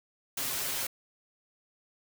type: noise with comb filter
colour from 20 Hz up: white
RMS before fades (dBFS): -33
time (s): 0.37-0.87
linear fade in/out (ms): 5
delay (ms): 7.4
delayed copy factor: +0.85
effects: none